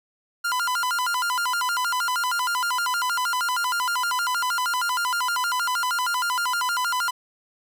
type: tone with vibrato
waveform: 45% pulse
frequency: 1185 Hz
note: D6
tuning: 15 cents sharp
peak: -22 dBFS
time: 0.44-7.11 s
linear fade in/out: 10 ms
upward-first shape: square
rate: 6.4 Hz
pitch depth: 290 cents each way
effects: none